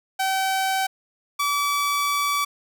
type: tone pair in turn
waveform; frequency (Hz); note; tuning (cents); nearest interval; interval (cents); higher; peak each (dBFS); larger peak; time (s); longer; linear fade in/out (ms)
sawtooth; 767 / 1149.2; G5 / D6; -38 / -38; perfect fifth; 700; second; -17; neither; 0.19-0.87 / 1.39-2.45; second; 10
effects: none